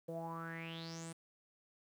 sawtooth tone with low-pass filter sweep, 164.81 Hz, E3, in tune, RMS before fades -45 dBFS, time 0.08-1.13 s, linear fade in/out 10 ms, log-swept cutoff 520 to 9400 Hz, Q 8.7, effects 11-bit

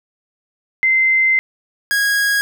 sine / 45% pulse tone pair in turn, 2074 / 1646.1 Hz, C7 / G#6, -16 / -16 cents, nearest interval major third, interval 400 cents, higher first, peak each -11 / -14 dBFS, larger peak first, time 0.83-1.39 / 1.91-2.41 s, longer first, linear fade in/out 0 ms, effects none

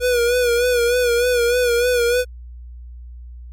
square tone with vibrato, 484.7 Hz, B4, 32 cents flat, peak -15 dBFS, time 0-2.25 s, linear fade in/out 50 ms, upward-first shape sine, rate 3.3 Hz, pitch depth 52 cents each way, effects added 60 Hz sine -33 dBFS peak until 3.52 s + MP3 64 kbps

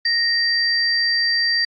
sine tone pair together, 1864.7 / 4699 Hz, A#6 / D8, 0 / 0 cents, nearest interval octave + major third, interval 1600 cents, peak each -20 / -18 dBFS, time 0.05-1.65 s, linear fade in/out 5 ms, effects AAC 64 kbps

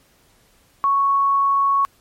sine tone, 1108.7 Hz, C#6, in tune, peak -14 dBFS, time 0.84-1.85 s, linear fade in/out 0 ms, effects pink hiss -57 dBFS RMS until 2 s + MP3 64 kbps

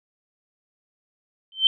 sine tone with exponential growth, 3104 Hz, G7, 18 cents flat, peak -9 dBFS, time 1.52-1.67 s, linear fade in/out 1 ms, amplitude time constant 31 ms, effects none

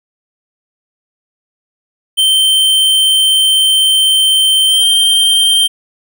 square tone with pitch glide, 3112 to 3155 Hz, G7 to G7, -13 to +10 cents, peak -8 dBFS, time 2.17-5.68 s, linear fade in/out 20 ms, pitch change +23 cents, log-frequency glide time 4.67-4.84 s, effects none

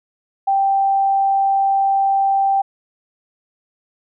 sine tone, 784 Hz, G5, in tune, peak -13 dBFS, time 0.47-2.62 s, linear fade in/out 10 ms, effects none

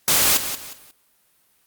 white noise with echo, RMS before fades -17 dBFS, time 0.08-0.37 s, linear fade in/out 0 ms, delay 180 ms, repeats 3, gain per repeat -10 dB, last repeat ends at 0.91 s, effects white hiss -62 dBFS RMS until 1.66 s + Opus 48 kbps

